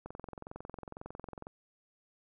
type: click train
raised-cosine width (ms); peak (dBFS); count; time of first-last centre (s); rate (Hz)
1; -29; 32; 0.06-1.469; 22
effects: none